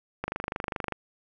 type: click train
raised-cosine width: 0.5 ms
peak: -15 dBFS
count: 18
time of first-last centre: 0.24-0.923 s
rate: 24.9 Hz
effects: none